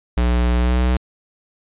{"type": "tone with pitch glide", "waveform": "square", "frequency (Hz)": [60.3, 62.21], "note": ["B1", "B1"], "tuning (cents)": [-41, 13], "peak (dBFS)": -15, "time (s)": [0.17, 0.97], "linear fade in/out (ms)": 5, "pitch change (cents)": 54, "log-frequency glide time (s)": [0.59, 0.8], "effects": ["resampled to 8000 Hz"]}